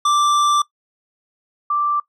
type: tone pair in turn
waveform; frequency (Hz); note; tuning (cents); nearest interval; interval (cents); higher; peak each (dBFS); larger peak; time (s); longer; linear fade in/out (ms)
square / sine; 1174.7 / 1174.7; D6 / D6; 0 / 0; unison; 0; neither; -14 / -16; first; 0.05-0.62 / 1.7-2; first; 5
effects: noise-tail reverb RT60 0.1 s tail -19 dB re dry + low-pass 7000 Hz 12 dB/octave